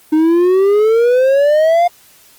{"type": "exponential sweep", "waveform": "triangle", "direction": "up", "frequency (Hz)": [305.8, 710], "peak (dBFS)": -6, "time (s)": [0.12, 1.88], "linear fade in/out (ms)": 10, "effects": ["white hiss -46 dBFS RMS until 2.38 s", "Opus 24 kbps"]}